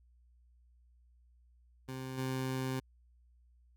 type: tone with level steps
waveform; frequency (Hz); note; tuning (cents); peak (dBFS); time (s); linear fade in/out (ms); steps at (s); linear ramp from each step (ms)
20% pulse; 130.81; C3; 0; -35 / -29; 1.88-2.8; 10; 2.17; 20
effects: added 60 Hz sine -62 dBFS peak until 3.76 s